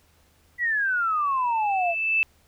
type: exponential sweep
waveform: sine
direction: down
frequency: 1982 to 659.3 Hz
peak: -21 dBFS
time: 0.58-1.95 s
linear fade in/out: 50 ms
type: tone with exponential growth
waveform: sine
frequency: 2637 Hz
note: E7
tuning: in tune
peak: -17 dBFS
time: 0.85-2.23 s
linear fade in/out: 0 ms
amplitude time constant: 300 ms
effects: added 78 Hz sine -62 dBFS peak until 2.47 s + pink hiss -62 dBFS RMS until 2.47 s